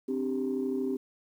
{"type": "chord", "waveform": "sine", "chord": "C suspended second", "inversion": "none", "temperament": "just", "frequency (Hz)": [261.6, 294.3, 392.4], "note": ["C4", "D4", "G4"], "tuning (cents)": [0, 4, 2], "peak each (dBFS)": [-30, -36, -31], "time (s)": [0.08, 0.97], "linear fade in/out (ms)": 10, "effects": ["tanh soft clip ceiling -21 dBFS", "10-bit"]}